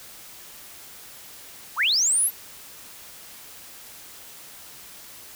sine linear sweep, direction up, 765 to 12000 Hz, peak -18 dBFS, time 1.76-2.31 s, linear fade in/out 50 ms, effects white hiss -44 dBFS RMS until 5.35 s

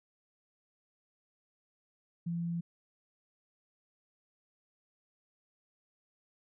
sine tone, 170 Hz, F3, 46 cents flat, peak -32 dBFS, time 2.26-2.61 s, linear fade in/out 10 ms, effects none

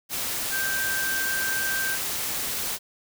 sine tone in noise, 1568 Hz, G6, in tune, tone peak -26 dBFS, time 0.5-1.98 s, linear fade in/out 50 ms, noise white, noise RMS -29 dBFS, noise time 0.09-2.79 s, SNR 0 dB, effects none

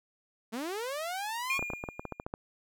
sawtooth linear sweep, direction up, 210 to 1123 Hz, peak -30 dBFS, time 0.52-1.59 s, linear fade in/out 20 ms
triangle tone with exponential decay, 2419 Hz, D#7, 49 cents flat, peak -25 dBFS, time 1.5-2.24 s, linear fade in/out 2 ms, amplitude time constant 160 ms
clicks, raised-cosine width 1 ms, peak -21 dBFS, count 12, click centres 1.593 / 1.626 / 1.702 / 1.735 / 1.839 / 1.888 / 1.995 / 2.053 / 2.123 / 2.199 / 2.265 / 2.339 s
effects none

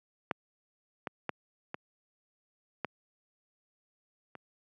clicks, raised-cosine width 0.5 ms, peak -14 / -19 / -16 / -21 / -17 / -29 dBFS, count 6, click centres 0.312 / 1.072 / 1.293 / 1.744 / 2.847 / 4.353 s, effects high-pass 150 Hz 12 dB/octave

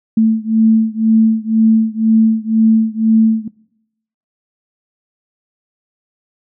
sine beating tone pair, 221 / 223 Hz, A3 / A3, +8 / +23 cents, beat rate 2 Hz, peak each -13 dBFS, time 0.17-3.48 s, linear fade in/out 5 ms, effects noise-tail reverb RT60 0.8 s tail -21 dB re dry

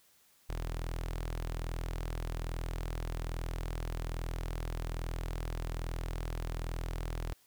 sawtooth tone with notch filter, 41.2 Hz, E1, in tune, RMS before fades -37 dBFS, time 0.49-7.33 s, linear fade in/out 0 ms, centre 220 Hz, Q 1.9, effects white hiss -66 dBFS RMS until 7.46 s

